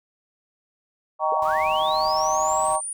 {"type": "chord", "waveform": "sine", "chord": "Eb dominant seventh", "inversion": "none", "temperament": "just", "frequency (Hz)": [622.3, 777.8, 933.4, 1120.1], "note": ["Eb5", "G5", "Bb5", "Db6"], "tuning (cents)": [0, -14, 2, 18], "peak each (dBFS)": -25, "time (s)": [1.19, 2.81], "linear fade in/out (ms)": 50}
{"type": "linear sweep", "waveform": "sine", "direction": "up", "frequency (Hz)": [415.3, 9700], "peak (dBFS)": -28, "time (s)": [1.32, 2.93], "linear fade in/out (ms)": 2}
{"type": "noise", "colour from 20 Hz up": "pink", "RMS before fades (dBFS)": -43, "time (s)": [1.42, 2.76], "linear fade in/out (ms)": 2}
{"effects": []}